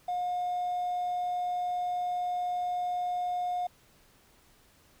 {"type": "tone with hard clipping", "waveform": "triangle", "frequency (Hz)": 717, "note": "F5", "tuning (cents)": 45, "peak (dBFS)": -29, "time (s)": [0.08, 3.67], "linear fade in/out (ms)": 5, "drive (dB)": 4, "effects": ["pink hiss -62 dBFS RMS until 5 s"]}